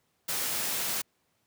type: noise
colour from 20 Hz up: white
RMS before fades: -31 dBFS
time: 0.28-1.02 s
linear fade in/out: 10 ms
effects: pink hiss -73 dBFS RMS until 1.46 s + high-pass 100 Hz 12 dB/octave